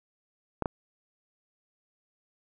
clicks, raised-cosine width 1 ms, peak -14 dBFS, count 2, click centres 0.623 / 0.658 s, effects none

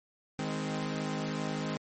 sawtooth tone cluster, 156.3 / 207 / 259.6 Hz, D#3 / G#3 / C4, +8 / -5 / -13 cents, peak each -32 / -33 / -33 dBFS, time 0.39-1.77 s, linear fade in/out 0 ms, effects MP3 32 kbps

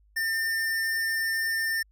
square tone, 1802 Hz, A6, 41 cents sharp, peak -26 dBFS, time 0.16-1.83 s, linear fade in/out 10 ms, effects added 51 Hz sine -58 dBFS peak until 1.91 s

